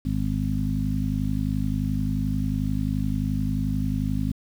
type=harmonic tone with a mistuned harmonic; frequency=51.4 Hz; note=G#1; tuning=17 cents flat; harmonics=1 / 2 / 3 / 4 / 5; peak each=-29 / -29 / -29 / -29 / -29 dBFS; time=0.05-4.32 s; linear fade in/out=5 ms; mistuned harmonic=1; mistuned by=-24 cents; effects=8-bit